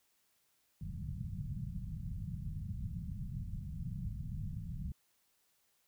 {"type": "low-pass noise", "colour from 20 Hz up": "white", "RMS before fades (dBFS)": -41, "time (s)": [0.81, 4.92], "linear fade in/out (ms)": 2, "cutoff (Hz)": 180, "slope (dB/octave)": 48, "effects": ["white hiss -75 dBFS RMS until 5.87 s"]}